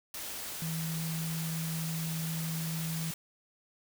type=tone in noise; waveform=sine; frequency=162.2 Hz; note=E3; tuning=28 cents flat; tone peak=-33 dBFS; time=0.62-3.11 s; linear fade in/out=2 ms; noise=white; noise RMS=-40 dBFS; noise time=0.14-3.14 s; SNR=+4 dB; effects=none